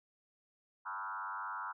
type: tone with frequency modulation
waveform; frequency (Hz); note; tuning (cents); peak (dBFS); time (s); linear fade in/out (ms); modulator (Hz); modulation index
sine; 1174.7; D6; 0; -38; 0.85-1.73; 20; 97.4; 3
effects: none